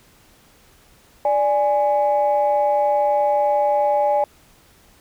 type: tone pair together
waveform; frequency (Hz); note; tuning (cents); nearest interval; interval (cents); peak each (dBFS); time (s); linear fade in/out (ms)
sine; 587.3 / 830.6; D5 / G#5; 0 / 0; tritone; 600; -17; 1.25-4.24; 2
effects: tanh soft clip ceiling -9 dBFS + pink hiss -53 dBFS RMS until 5 s